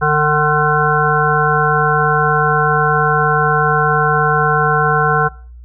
harmonic tone, 150.7 Hz, D3, 45 cents sharp, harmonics 1 / 3 / 5 / 7 / 9 / 10, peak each -18 / -18 / -18 / -18 / -18 / -18 dBFS, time 0.01-5.29 s, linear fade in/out 20 ms, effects noise-tail reverb RT60 0.5 s tail -24 dB re dry + added 60 Hz sine -33 dBFS peak until 5.64 s

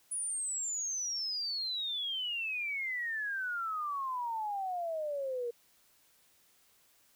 sine exponential sweep, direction down, 9956 to 466.6 Hz, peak -33 dBFS, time 0.11-5.51 s, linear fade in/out 10 ms, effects white hiss -67 dBFS RMS until 7.15 s

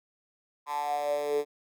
10% pulse tone with high-pass filter sweep, 146.3 Hz, D3, 6 cents flat, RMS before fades -30 dBFS, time 0.66-1.45 s, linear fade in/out 50 ms, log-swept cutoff 1000 to 390 Hz, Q 8.8, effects none

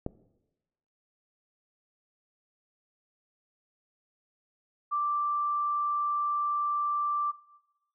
click, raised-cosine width 2 ms, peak -18 dBFS, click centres 0.064 s
sine tone, 1174.7 Hz, D6, in tune, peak -26 dBFS, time 4.91-7.32 s, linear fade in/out 20 ms
effects noise-tail reverb RT60 1.0 s tail -18 dB re dry

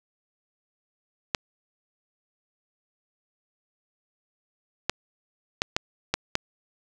clicks, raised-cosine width 0.2 ms, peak -5 dBFS, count 6, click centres 1.348 / 4.896 / 5.619 / 5.765 / 6.14 / 6.354 s, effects none

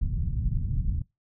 pink low-pass noise, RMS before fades -27 dBFS, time 0.01-1.02 s, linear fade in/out 5 ms, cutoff 150 Hz, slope 24 dB/octave, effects noise-tail reverb RT60 0.2 s tail -22 dB re dry

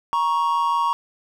triangle tone pair together, 942.9 / 1108.7 Hz, A#5 / C#6, +20 / 0 cents, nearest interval minor third, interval 280 cents, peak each -19 dBFS, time 0.13-0.93 s, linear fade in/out 0 ms, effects none

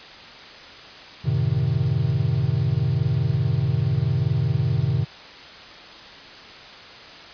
triangle chord, F# diminished seventh, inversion none, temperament equal, 92.5 / 110 / 130.81 / 155.56 Hz, F#2 / A2 / C3 / Eb3, 0 / 0 / 0 / 0 cents, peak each -26 / -23 / -20 / -23 dBFS, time 1.24-5.05 s, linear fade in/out 20 ms, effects white hiss -41 dBFS RMS until 7.33 s + resampled to 11025 Hz

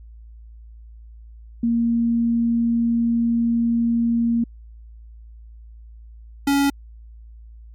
sine / square tone pair in turn, 233.1 / 280.3 Hz, A#3 / C#4, 0 / +19 cents, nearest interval minor third, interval 319 cents, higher second, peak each -16 dBFS, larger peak neither, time 1.63-4.44 / 6.47-6.7 s, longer first, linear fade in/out 5 ms, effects added 56 Hz sine -39 dBFS peak until 7.74 s + MP3 64 kbps

